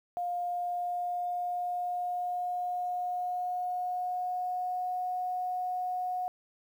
sine tone with pitch glide, 707 to 729.4 Hz, F5 to F#5, +21 to -25 cents, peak -30 dBFS, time 0.17-6.28 s, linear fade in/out 0 ms, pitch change +54 cents, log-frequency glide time 0.39-4.98 s, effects 10-bit

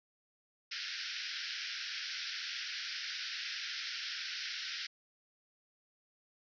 white band-pass noise, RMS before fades -41 dBFS, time 0.71-4.87 s, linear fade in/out 10 ms, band 1400 to 5600 Hz, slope 96 dB/octave, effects none

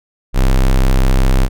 square tone, 32.62 Hz, C1, 4 cents flat, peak -9 dBFS, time 0.33-1.49 s, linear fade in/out 50 ms, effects none

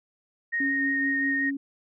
sine tone with vibrato, 1856 Hz, A#6, 8 cents flat, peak -24 dBFS, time 0.52-1.51 s, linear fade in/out 20 ms, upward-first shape sine, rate 5.7 Hz, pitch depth 11 cents each way
sine tone with tremolo, 277.2 Hz, C#4, in tune, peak -26 dBFS, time 0.6-1.57 s, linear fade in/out 5 ms, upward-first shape sine, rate 4.8 Hz, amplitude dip 35%
effects none

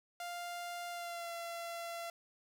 sawtooth tone with pitch glide, 698.5 to 680.2 Hz, F5 to F5, 0 to -46 cents, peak -37 dBFS, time 0.2-2.1 s, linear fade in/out 2 ms, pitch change -46 cents, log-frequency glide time 0.9-1.32 s, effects none

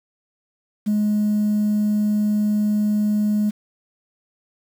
sine tone, 210 Hz, G#3, 19 cents sharp, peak -15 dBFS, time 0.86-3.51 s, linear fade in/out 20 ms, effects tanh soft clip ceiling -13 dBFS + 7-bit

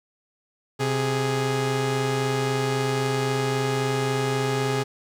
sawtooth tone pair together, 130.51 / 415.3 Hz, C3 / G#4, -4 / 0 cents, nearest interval octave + minor sixth, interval 2004 cents, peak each -21 dBFS, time 0.79-4.84 s, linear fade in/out 20 ms, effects low-pass 9000 Hz 12 dB/octave + 9-bit

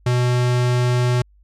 square tone, 123.47 Hz, B2, in tune, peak -16 dBFS, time 0.06-1.22 s, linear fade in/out 5 ms, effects added 50 Hz sine -50 dBFS peak until 1.43 s + low-pass 8000 Hz 12 dB/octave

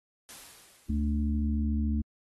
white noise with exponential decay, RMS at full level -45 dBFS, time 0.29-1.67 s, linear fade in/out 0 ms, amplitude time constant 300 ms
harmonic tone, 73.7 Hz, D2, 7 cents sharp, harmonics 1 / 3 / 4, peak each -27 / -30 / -38 dBFS, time 0.89-2.02 s, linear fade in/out 10 ms
effects AAC 32 kbps

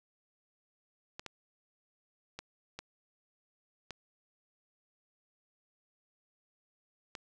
clicks, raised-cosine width 0.2 ms, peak -24 dBFS, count 6, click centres 1.195 / 1.263 / 2.39 / 2.79 / 3.907 / 7.152 s, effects none

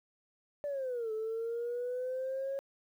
sine linear two-way sweep, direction down then up, 587.3 to 433.2 to 551 Hz, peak -32 dBFS, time 0.64-2.59 s, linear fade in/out 0 ms, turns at 1.12 s, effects tanh soft clip ceiling -30 dBFS + 11-bit

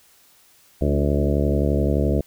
harmonic tone with a mistuned harmonic, 71.6 Hz, D2, 43 cents flat, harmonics 1 / 2 / 3 / 4 / 5 / 6 / 7 / 8 / 9, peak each -21 / -24 / -26 / -27 / -28 / -29 / -29 / -30 / -31 dBFS, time 0.81-2.21 s, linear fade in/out 5 ms, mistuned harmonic 4, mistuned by +21 cents, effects white hiss -55 dBFS RMS until 2.26 s

